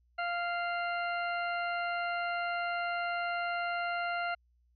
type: harmonic tone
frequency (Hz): 696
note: F5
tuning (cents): -6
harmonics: 1 / 2 / 3 / 4 / 6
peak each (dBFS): -34 / -35 / -41 / -43 / -51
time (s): 0.18-4.35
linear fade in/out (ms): 10
effects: added 60 Hz sine -66 dBFS peak until 4.75 s